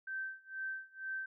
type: tone with tremolo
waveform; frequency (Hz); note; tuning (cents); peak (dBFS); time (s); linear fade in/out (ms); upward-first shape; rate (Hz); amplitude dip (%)
sine; 1553; G6; -17; -36; 0.07-1.26; 5; sine; 2.1; 95
effects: none